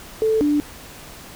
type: tone pair in turn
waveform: sine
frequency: 440 / 294.2 Hz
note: A4 / D4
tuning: 0 / +3 cents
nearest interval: perfect fifth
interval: 697 cents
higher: first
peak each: -15 dBFS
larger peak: neither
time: 0.22-0.41 / 0.41-0.6 s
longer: neither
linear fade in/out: 0 ms
effects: pink hiss -40 dBFS RMS until 1.35 s